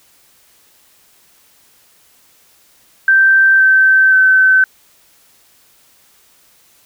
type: tone with pitch steps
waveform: sine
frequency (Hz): 1563 / 1546.8 / 1530.8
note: G6 / G6 / G6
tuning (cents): -6 / -24 / -42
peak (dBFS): -6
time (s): 3.08-4.64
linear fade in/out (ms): 2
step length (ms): 520
effects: white hiss -51 dBFS RMS until 6.85 s